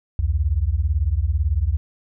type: beating tone pair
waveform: sine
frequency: 65.7 / 83.7 Hz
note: C2 / E2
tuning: +8 / +27 cents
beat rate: 18 Hz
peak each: -20 dBFS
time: 0.19-1.77 s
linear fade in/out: 0 ms
effects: none